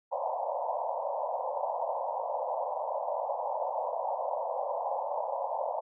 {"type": "band-pass noise", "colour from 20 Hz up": "pink", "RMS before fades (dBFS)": -33, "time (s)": [0.11, 5.81], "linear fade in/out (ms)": 20, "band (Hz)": [520, 990], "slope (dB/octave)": 96, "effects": []}